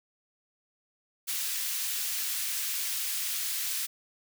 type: high-pass noise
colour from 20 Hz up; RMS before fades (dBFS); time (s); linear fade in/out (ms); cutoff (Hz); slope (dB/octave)
white; -32; 1.27-3.87; 20; 2000; 12
effects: none